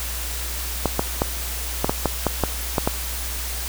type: clicks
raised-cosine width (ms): 1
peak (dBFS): -4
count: 10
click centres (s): 0.857 / 0.994 / 1.219 / 1.845 / 1.895 / 2.057 / 2.267 / 2.437 / 2.782 / 2.875
effects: added 60 Hz sine -29 dBFS peak until 3.68 s + white hiss -30 dBFS RMS until 3.68 s